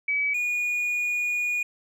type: tone pair in turn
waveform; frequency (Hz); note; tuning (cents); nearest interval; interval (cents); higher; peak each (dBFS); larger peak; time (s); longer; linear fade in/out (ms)
sine / triangle; 2284 / 2448; D7 / D#7; -49 / -29; minor second; 120; second; -22; neither; 0.08-0.34 / 0.34-1.63; second; 5
effects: none